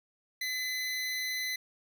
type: tone with amplitude modulation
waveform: 25% pulse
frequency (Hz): 2021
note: B6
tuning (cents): +39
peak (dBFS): -27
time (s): 0.41-1.56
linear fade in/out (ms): 5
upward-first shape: sine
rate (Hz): 271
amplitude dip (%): 30
effects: none